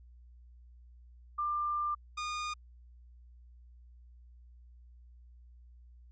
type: tone pair in turn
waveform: sine / sawtooth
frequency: 1192 / 1222.7 Hz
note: D6 / D#6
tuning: +25 / -31 cents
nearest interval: unison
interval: 44 cents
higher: second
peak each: -30 / -31 dBFS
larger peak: first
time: 1.38-1.95 / 2.17-2.54 s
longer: first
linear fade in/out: 10 ms
effects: added 60 Hz sine -53 dBFS peak until 6.11 s + resampled to 16000 Hz